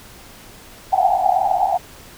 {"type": "band-pass noise", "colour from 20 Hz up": "white", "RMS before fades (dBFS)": -17, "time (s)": [0.92, 1.78], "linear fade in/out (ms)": 10, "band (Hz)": [700, 810], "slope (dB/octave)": 96, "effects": ["pink hiss -42 dBFS RMS until 2.17 s"]}